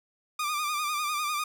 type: tone with vibrato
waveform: sawtooth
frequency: 1203 Hz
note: D6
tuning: 41 cents sharp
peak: -24 dBFS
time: 0.39-1.44 s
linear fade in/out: 5 ms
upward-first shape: sine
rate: 10 Hz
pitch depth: 56 cents each way
effects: none